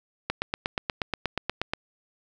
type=click train; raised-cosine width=0.3 ms; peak=-10 dBFS; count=13; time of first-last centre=0.3-1.735 s; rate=8.36 Hz; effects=none